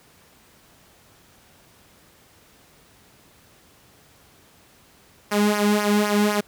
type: tone with flanger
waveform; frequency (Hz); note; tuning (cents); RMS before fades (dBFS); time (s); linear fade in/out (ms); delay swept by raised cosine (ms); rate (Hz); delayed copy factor
sawtooth; 207.7; G#3; 0; -20; 5.31-6.41; 10; 0.25 to 1.75; 3.9; -0.75
effects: pink hiss -54 dBFS RMS until 6.47 s + high-pass 60 Hz 12 dB/octave